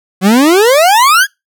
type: exponential sweep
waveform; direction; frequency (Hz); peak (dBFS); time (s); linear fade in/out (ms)
40% pulse; up; 179.6 to 1700; -4; 0.21-1.27; 50
effects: noise-tail reverb RT60 0.2 s tail -25 dB re dry